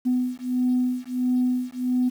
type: beating tone pair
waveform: sine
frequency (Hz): 250 / 251.5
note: B3 / B3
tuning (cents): +21 / +32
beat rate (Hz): 1.5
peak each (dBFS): -23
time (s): 0.05-2.1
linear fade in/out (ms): 20
effects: tanh soft clip ceiling -14 dBFS + 8-bit